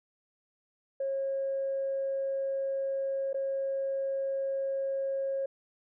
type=tone with dropouts; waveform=sine; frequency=543 Hz; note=C#5; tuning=36 cents flat; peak=-28 dBFS; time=1-5.46 s; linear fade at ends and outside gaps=5 ms; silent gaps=3.331-3.343 s; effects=tanh soft clip ceiling -24 dBFS